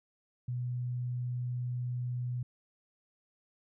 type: tone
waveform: sine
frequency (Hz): 123.47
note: B2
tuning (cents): 0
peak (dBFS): -32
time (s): 0.48-2.43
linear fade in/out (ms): 5
effects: none